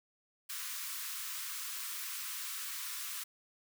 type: high-pass noise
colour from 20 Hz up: white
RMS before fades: -41 dBFS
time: 0.49-3.24 s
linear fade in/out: 10 ms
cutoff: 1000 Hz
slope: 96 dB/octave
effects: none